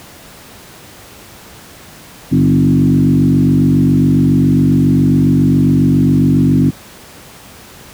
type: tone with frequency modulation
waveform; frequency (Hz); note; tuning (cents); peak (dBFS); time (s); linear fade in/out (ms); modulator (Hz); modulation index
sine; 206.6; G#3; -9; -7; 2.31-6.71; 20; 47.3; 2
effects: pink hiss -37 dBFS RMS until 7.93 s + high-pass 60 Hz 12 dB/octave